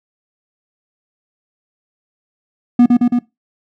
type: tone with echo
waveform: triangle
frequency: 242.7 Hz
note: B3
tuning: 30 cents flat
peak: -3 dBFS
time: 2.79-2.86 s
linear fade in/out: 5 ms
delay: 110 ms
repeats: 3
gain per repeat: -2 dB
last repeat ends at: 3.19 s
effects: noise-tail reverb RT60 0.2 s tail -20 dB re dry